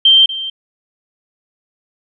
sine tone with echo, 3142 Hz, G7, 3 cents sharp, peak -5 dBFS, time 0.05-0.26 s, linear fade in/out 5 ms, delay 240 ms, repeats 1, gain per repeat -15 dB, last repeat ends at 0.5 s, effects none

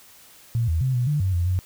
sine tone with pitch steps, 116.5 / 81 / 130.5 / 123 / 148.2 / 94.7 / 86.8 / 91.7 Hz, A#2 / E2 / C3 / B2 / D3 / F#2 / F2 / F#2, -1 / -30 / -4 / -7 / +16 / +41 / -10 / -15 cents, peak -19 dBFS, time 0.55-1.59 s, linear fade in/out 0 ms, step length 130 ms, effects white hiss -50 dBFS RMS until 1.65 s

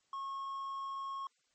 triangle tone, 1090 Hz, C#6, 29 cents flat, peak -36 dBFS, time 0.13-1.27 s, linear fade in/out 2 ms, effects white hiss -75 dBFS RMS until 1.54 s + MP3 32 kbps

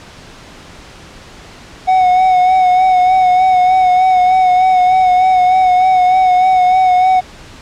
triangle tone with vibrato, 739 Hz, F#5, 2 cents flat, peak -5 dBFS, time 1.87-7.21 s, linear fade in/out 20 ms, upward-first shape sine, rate 3.3 Hz, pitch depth 29 cents each way, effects pink hiss -36 dBFS RMS until 7.61 s + low-pass 6000 Hz 12 dB/octave

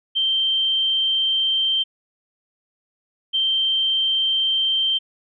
sine tone pair in turn, 3136 / 3136 Hz, G7 / G7, 0 / 0 cents, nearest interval unison, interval 0 cents, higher neither, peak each -17 dBFS, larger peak neither, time 0.15-1.84 / 3.33-4.99 s, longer first, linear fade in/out 20 ms, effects none

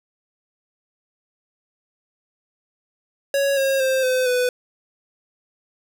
square tone with pitch steps, 556 / 540.8 / 526 / 511.6 / 497.6 Hz, C#5 / C#5 / C5 / C5 / B4, +5 / -43 / +9 / -39 / +13 cents, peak -18 dBFS, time 3.34-4.49 s, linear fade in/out 2 ms, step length 230 ms, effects none

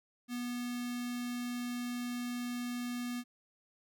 square tone with notch filter, 243.8 Hz, B3, 22 cents flat, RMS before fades -38 dBFS, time 0.28-3.24 s, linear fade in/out 50 ms, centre 590 Hz, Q 0.6, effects none

